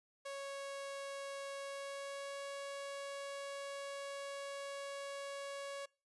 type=tone with pitch glide; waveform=sawtooth; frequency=554 to 558.2 Hz; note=C#5 to C#5; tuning=-1 to +12 cents; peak=-39 dBFS; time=0.25-5.86 s; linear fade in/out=10 ms; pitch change=+13 cents; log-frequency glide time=1.57-2.39 s; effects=noise-tail reverb RT60 0.4 s tail -26 dB re dry + resampled to 24000 Hz